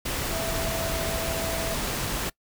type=tone in noise; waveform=sine; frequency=659.3 Hz; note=E5; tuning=in tune; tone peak=-31 dBFS; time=0.32-1.75 s; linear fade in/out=10 ms; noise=pink; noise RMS=-29 dBFS; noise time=0.05-2.3 s; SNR=-5 dB; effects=noise-tail reverb RT60 0.1 s tail -23 dB re dry